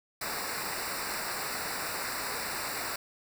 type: noise with comb filter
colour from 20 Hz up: pink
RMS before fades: -35 dBFS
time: 0.21-2.96 s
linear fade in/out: 5 ms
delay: 0.31 ms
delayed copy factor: -0.9
effects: none